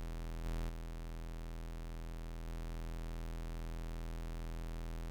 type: tone with level steps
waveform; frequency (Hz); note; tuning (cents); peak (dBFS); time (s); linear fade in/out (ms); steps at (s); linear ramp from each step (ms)
45% pulse; 41.2; E1; 0; -40 / -36 / -42 / -40; 0-5.1; 0; 0.44 / 0.68 / 2.46; 20
effects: none